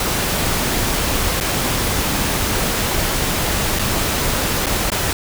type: noise with dropouts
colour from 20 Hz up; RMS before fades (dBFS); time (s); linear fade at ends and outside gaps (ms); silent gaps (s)
pink; -19; 0-5.13; 2; 1.402-1.409 / 3.789-3.793 / 4.66-4.666 / 4.902-4.918
effects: none